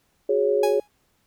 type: chord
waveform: sine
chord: F# suspended second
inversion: none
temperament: equal with one note detuned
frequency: 366.4 / 415.3 / 554.4 Hz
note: F#4 / G#4 / C#5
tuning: -17 / 0 / 0 cents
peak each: -26 / -20 / -23 dBFS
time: 0.29-0.8 s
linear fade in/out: 5 ms
type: tone with exponential decay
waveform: 45% pulse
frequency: 830.6 Hz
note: G#5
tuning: in tune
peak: -22 dBFS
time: 0.63-0.88 s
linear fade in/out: 5 ms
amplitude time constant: 54 ms
effects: pink hiss -67 dBFS RMS until 1.26 s